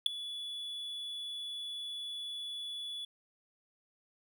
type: tone with ADSR envelope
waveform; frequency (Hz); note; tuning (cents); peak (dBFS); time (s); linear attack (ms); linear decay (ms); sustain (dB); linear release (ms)
triangle; 3426; A7; -47; -16; 0.06-3.05; 4; 4; -21; 4
effects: none